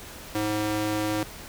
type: tone with high-pass filter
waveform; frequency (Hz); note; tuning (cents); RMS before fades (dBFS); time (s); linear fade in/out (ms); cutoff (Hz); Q
square; 106; G#2; +36; -27; 0.35-1.23; 0; 260; 1.2
effects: pink hiss -42 dBFS RMS until 1.48 s